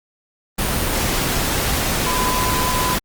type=tone in noise; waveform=sine; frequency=1007 Hz; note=B5; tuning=33 cents sharp; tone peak=-21 dBFS; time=2.06-2.96 s; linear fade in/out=10 ms; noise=pink; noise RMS=-20 dBFS; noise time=0.58-2.99 s; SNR=-4 dB; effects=Opus 32 kbps